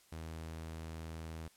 sawtooth tone, 80.7 Hz, E2, 36 cents flat, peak -39 dBFS, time 0.12-1.48 s, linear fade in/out 5 ms, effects white hiss -66 dBFS RMS until 1.56 s + low-pass 12000 Hz 12 dB/octave

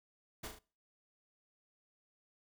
pink noise with echo, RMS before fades -43 dBFS, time 0.43-0.48 s, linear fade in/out 10 ms, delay 37 ms, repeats 3, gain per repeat -5 dB, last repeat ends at 0.591 s, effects noise-tail reverb RT60 0.4 s tail -23 dB re dry

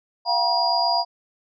sine tone cluster, 691 / 759 / 955 / 4845 Hz, F5 / F#5 / A#5 / D#8, -19 / +44 / +42 / -47 cents, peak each -23 / -26 / -23 / -23 dBFS, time 0.25-1.05 s, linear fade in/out 50 ms, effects none

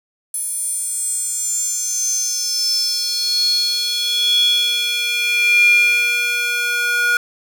square tone with high-pass filter sweep, 480.2 Hz, B4, 49 cents flat, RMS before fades -18 dBFS, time 0.34-7.17 s, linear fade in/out 2 ms, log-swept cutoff 10000 to 1600 Hz, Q 9.6, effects none

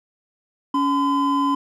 triangle tone pair together, 281 / 1019 Hz, C#4 / C6, +24 / -46 cents, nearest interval octave + minor seventh, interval 2230 cents, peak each -18 dBFS, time 0.74-1.55 s, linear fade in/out 5 ms, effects none

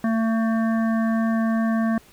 harmonic tone, 224.8 Hz, A3, 37 cents sharp, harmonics 1 / 3 / 5 / 7 / 8, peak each -19 / -29 / -33 / -36 / -37 dBFS, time 0.04-1.98 s, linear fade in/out 2 ms, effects pink hiss -52 dBFS RMS until 2.12 s

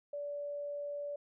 sine tone, 578 Hz, D5, 28 cents flat, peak -37 dBFS, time 0.13-1.16 s, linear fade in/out 5 ms, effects none

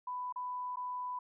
sine tone with dropouts, 995 Hz, B5, 13 cents sharp, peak -36 dBFS, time 0.07-1.19 s, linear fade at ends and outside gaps 5 ms, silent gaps 0.325-0.359 / 0.759-0.769 s, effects none

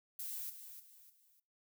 violet noise with echo, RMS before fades -43 dBFS, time 0.19-0.5 s, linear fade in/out 5 ms, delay 300 ms, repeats 3, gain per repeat -9 dB, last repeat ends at 1.4 s, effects noise-tail reverb RT60 0.3 s tail -20 dB re dry

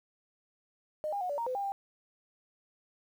sine tone with pitch steps, 612 / 807 / 726 / 576 / 931 / 509 / 800 / 792 Hz, D#5 / G#5 / F#5 / D5 / A#5 / C5 / G5 / G5, -29 / -50 / -33 / -34 / -2 / -48 / +35 / +18 cents, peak -31 dBFS, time 1.04-1.72 s, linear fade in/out 0 ms, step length 85 ms, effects 10-bit

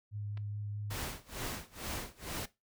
sine tone with vibrato, 103.6 Hz, G#2, 4 cents flat, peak -37 dBFS, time 0.11-0.97 s, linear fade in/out 50 ms, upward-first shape sine, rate 4.7 Hz, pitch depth 12 cents each way
clicks, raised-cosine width 0.3 ms, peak -37 dBFS, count 2, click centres 0.373 / 0.376 s
pink noise with tremolo, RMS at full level -38 dBFS, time 0.9-2.46 s, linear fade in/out 10 ms, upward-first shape sine, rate 2.2 Hz, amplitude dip 95%
effects noise-tail reverb RT60 0.2 s tail -17 dB re dry

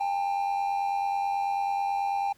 triangle tone pair together, 799.8 / 889 Hz, G5 / A5, +35 / +18 cents, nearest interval major second, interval 183 cents, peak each -24 / -32 dBFS, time 0-2.33 s, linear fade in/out 10 ms, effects pink hiss -62 dBFS RMS until 2.37 s

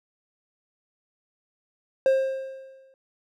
triangle tone with exponential decay, 532 Hz, C5, 29 cents sharp, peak -13 dBFS, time 2.06-2.94 s, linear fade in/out 1 ms, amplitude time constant 190 ms, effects none

